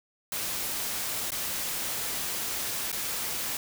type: noise with dropouts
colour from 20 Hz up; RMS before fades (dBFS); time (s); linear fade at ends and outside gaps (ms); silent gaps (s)
white; -32; 0.32-3.57; 1; 1.305-1.319 / 2.917-2.927
effects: none